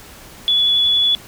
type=tone with vibrato; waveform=sine; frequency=3418 Hz; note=G#7; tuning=49 cents sharp; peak=-12 dBFS; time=0.48-1.15 s; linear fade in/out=0 ms; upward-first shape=sine; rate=11 Hz; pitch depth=9 cents each way; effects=pink hiss -40 dBFS RMS until 1.27 s